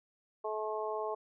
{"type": "harmonic tone", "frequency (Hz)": 215.5, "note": "A3", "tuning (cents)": -36, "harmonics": [2, 3, 4, 5], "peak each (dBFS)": [-37, -39, -40, -41], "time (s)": [0.44, 1.15], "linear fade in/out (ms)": 10, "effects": []}